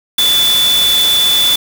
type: tone in noise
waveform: sine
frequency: 3477 Hz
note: A7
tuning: 21 cents flat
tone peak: -9 dBFS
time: 0.18-1.56 s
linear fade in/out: 5 ms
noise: white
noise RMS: -18 dBFS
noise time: 0.18-1.56 s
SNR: +6 dB
effects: none